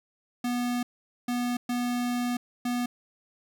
square tone bursts at uneven times, 244 Hz, B3, 21 cents flat, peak -27 dBFS, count 4, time 0.44-0.83 / 1.28-1.57 / 1.69-2.37 / 2.65-2.86 s, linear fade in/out 5 ms, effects none

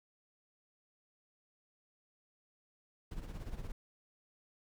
brown noise with tremolo, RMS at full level -40 dBFS, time 3.11-3.72 s, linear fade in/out 5 ms, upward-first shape sine, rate 17 Hz, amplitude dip 65%, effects none

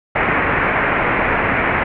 white low-pass noise, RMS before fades -17 dBFS, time 0.15-1.84 s, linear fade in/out 10 ms, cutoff 2300 Hz, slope 48 dB/octave, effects none

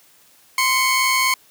sawtooth tone pair together, 1042 / 2208 Hz, C6 / C#7, -7 / -7 cents, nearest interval octave + minor second, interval 1300 cents, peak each -15 dBFS, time 0.58-1.34 s, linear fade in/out 2 ms, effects white hiss -53 dBFS RMS until 1.5 s + high-pass 80 Hz 12 dB/octave

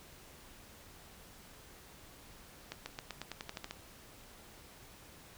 accelerating click train, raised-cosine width 0.2 ms, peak -23 dBFS, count 11, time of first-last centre 2.72-3.71 s, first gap 140 ms, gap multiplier 0.92, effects pink hiss -56 dBFS RMS until 5.37 s

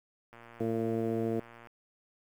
click train, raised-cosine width 0.5 ms, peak -36 dBFS, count 158, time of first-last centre 0.33-1.672 s, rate 117 Hz
harmonic tone, 113.5 Hz, A#2, 46 cents flat, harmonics 1 / 2 / 3 / 4 / 5 / 6, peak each -38 / -34 / -34 / -34 / -44 / -41 dBFS, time 0.6-1.4 s, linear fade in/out 5 ms
effects 10-bit

